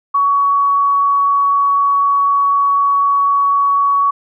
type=tone; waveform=sine; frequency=1124 Hz; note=C#6; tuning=24 cents sharp; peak=-10 dBFS; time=0.14-4.11 s; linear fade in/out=10 ms; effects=none